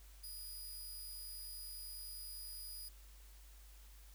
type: tone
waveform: 5% pulse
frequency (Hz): 4925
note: D#8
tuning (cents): -19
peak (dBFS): -40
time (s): 0.23-2.89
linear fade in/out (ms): 10
effects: added 50 Hz sine -56 dBFS peak until 4.14 s + white hiss -65 dBFS RMS until 4.14 s